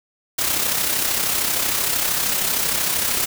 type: noise with amplitude modulation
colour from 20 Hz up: white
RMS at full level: -19 dBFS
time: 0.38-3.26 s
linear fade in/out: 10 ms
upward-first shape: sine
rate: 33 Hz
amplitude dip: 45%
effects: none